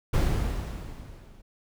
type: noise with level ramp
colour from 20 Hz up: brown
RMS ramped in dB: -21 to -51 dBFS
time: 0.13-1.42 s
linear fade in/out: 10 ms
effects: none